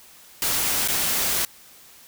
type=noise with dropouts; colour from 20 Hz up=white; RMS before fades=-23 dBFS; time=0.42-1.45 s; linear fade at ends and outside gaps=2 ms; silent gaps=0.877-0.884 s; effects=white hiss -49 dBFS RMS until 2.07 s